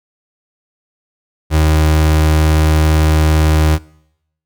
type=tone; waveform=35% pulse; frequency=77.78 Hz; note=D#2; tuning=in tune; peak=-7 dBFS; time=1.5-3.79 s; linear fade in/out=50 ms; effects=noise-tail reverb RT60 0.8 s tail -23 dB re dry